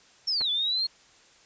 sine linear two-way sweep, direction down then up, 5510 to 3430 to 4300 Hz, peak -24 dBFS, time 0.27-0.87 s, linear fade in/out 10 ms, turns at 0.5 s
clicks, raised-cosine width 0.5 ms, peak -25 dBFS, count 2, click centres 0.408 / 0.416 s
effects white hiss -57 dBFS RMS until 1.45 s + resampled to 16000 Hz

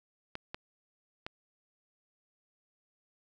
clicks, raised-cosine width 0.3 ms, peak -22 dBFS, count 3, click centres 0.354 / 0.545 / 1.265 s, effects none

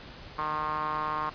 sawtooth tone with band-pass filter, 153.2 Hz, D#3, 27 cents flat, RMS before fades -31 dBFS, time 0.38-1.3 s, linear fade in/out 10 ms, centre 1100 Hz, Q 6.2, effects pink hiss -46 dBFS RMS until 1.34 s + resampled to 11025 Hz

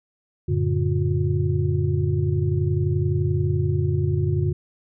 sine tone cluster, 91.8 / 112.3 / 143.7 / 359.1 Hz, F#2 / A2 / D3 / F4, -13 / +36 / -37 / +48 cents, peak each -23 / -25 / -23 / -28 dBFS, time 0.48-4.53 s, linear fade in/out 10 ms, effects none

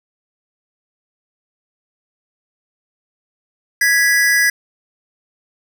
square tone pair together, 1665 / 1966.4 Hz, G#6 / B6, +4 / -8 cents, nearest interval minor third, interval 288 cents, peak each -15 dBFS, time 3.81-4.5 s, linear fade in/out 5 ms, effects none

